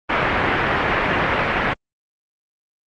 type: low-pass noise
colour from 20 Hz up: white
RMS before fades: -19 dBFS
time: 0.09-1.74 s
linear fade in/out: 10 ms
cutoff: 2200 Hz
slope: 24 dB/octave
effects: Opus 24 kbps